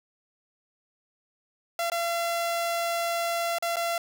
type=tone with dropouts; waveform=sawtooth; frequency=681 Hz; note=F5; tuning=44 cents flat; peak=-22 dBFS; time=1.79-3.98 s; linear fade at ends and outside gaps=2 ms; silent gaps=1.9-1.918 / 3.585-3.624 / 3.759-3.767 s; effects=none